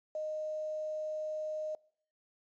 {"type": "tone with quantisation", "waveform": "sine", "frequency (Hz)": 618, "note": "D#5", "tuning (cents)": -12, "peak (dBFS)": -34, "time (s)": [0.15, 1.75], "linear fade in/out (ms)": 2, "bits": 10, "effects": ["noise-tail reverb RT60 0.6 s tail -25 dB re dry", "resampled to 16000 Hz"]}